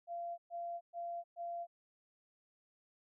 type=tone bursts; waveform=sine; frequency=688 Hz; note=F5; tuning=26 cents flat; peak=-39 dBFS; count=4; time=0.07-1.67 s; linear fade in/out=50 ms; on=310 ms; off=120 ms; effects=none